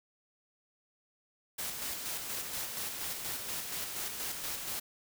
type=noise with tremolo; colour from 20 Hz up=white; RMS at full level=-37 dBFS; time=1.58-4.8 s; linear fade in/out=10 ms; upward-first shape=square; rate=4.2 Hz; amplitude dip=35%; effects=none